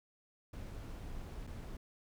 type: noise with dropouts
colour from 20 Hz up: brown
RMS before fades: -45 dBFS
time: 0.53-1.77 s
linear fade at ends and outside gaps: 5 ms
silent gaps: 1.469-1.472 s
effects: none